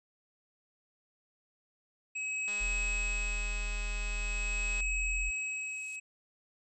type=tone with tremolo; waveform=square; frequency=2558 Hz; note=D#7; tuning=47 cents sharp; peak=-32 dBFS; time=2.15-6 s; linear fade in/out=10 ms; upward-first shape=sine; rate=0.44 Hz; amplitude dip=60%
type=click train; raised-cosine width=0.2 ms; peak=-29 dBFS; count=480; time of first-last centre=2.48-4.805 s; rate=206 Hz
type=tone; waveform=sine; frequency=41.2 Hz; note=E1; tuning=in tune; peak=-33 dBFS; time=2.6-5.31 s; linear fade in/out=20 ms
type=noise with exponential growth; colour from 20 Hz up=violet; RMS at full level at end=-46 dBFS; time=4.9-5.96 s; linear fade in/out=2 ms; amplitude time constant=230 ms
effects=resampled to 22050 Hz